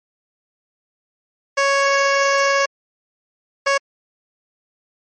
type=tone bursts at uneven times; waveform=15% pulse; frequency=554.4 Hz; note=C#5; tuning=in tune; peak=-8 dBFS; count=2; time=1.57-2.66 / 3.66-3.78 s; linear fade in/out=10 ms; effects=MP3 32 kbps